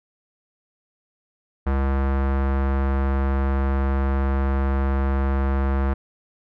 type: tone with low-pass filter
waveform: square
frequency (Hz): 67.8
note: C#2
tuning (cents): -38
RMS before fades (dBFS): -21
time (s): 1.66-5.94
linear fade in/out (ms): 10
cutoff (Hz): 1400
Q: 1.4
effects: none